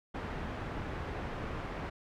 pink low-pass noise, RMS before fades -39 dBFS, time 0.14-1.9 s, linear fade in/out 10 ms, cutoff 1800 Hz, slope 12 dB/octave, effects none

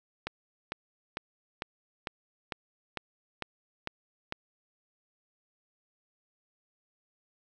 click train, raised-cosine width 0.3 ms, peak -17 dBFS, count 10, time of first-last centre 0.27-4.324 s, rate 2.22 Hz, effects none

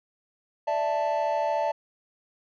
triangle chord, D suspended second, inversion none, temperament just, 587.3 / 660.7 / 881 Hz, D5 / E5 / A5, 0 / +4 / +2 cents, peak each -26 / -26 / -25 dBFS, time 0.67-1.72 s, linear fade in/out 10 ms, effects tanh soft clip ceiling -14 dBFS + resampled to 16000 Hz

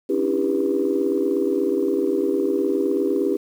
sine tone cluster, 273.2 / 292.7 / 329.5 / 397.5 / 486.7 Hz, C#4 / D4 / E4 / G4 / B4, -25 / -6 / -1 / +24 / -25 cents, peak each -26 / -27 / -24 / -21 / -27 dBFS, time 0.09-3.37 s, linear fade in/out 10 ms, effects tanh soft clip ceiling -9 dBFS + 8-bit

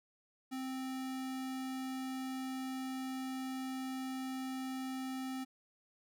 square tone, 261.6 Hz, C4, in tune, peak -39 dBFS, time 0.51-5.45 s, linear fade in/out 20 ms, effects none

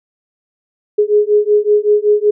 sine beating tone pair, 415.3 / 420.6 Hz, G#4 / G#4, 0 / +22 cents, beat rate 5.3 Hz, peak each -12 dBFS, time 0.98-2.31 s, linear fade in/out 10 ms, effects none

